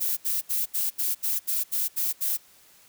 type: noise bursts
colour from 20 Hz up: violet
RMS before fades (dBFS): -26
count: 10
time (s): 0-2.375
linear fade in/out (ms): 20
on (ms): 170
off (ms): 75
effects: white hiss -56 dBFS RMS until 2.88 s